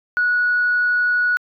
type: tone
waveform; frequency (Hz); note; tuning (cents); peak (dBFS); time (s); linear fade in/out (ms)
sine; 1464; F#6; -19; -14; 0.17-1.37; 0
effects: tanh soft clip ceiling -10 dBFS